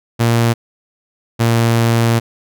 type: tone pair in turn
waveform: sawtooth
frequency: 116.7 / 115.89 Hz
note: A#2 / A#2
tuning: +2 / -10 cents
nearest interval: unison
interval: 12 cents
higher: first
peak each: -7 dBFS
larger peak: neither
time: 0.19-0.54 / 1.39-2.2 s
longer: second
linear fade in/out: 20 ms
effects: none